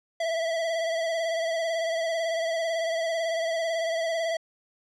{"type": "tone with vibrato", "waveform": "square", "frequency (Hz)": 659.3, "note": "E5", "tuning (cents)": 0, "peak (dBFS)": -26, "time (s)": [0.2, 4.37], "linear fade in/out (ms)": 5, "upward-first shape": "sine", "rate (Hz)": 18, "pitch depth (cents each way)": 39, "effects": ["low-pass 6000 Hz 12 dB/octave"]}